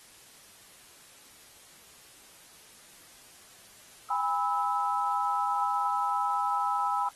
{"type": "tone cluster", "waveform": "sine", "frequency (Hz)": [813, 991, 1303], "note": ["G#5", "B5", "E6"], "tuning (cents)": [-37, 6, -20], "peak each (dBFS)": -30, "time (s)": [4.1, 7.09], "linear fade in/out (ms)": 5, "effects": ["white hiss -54 dBFS RMS until 7.15 s", "AAC 32 kbps"]}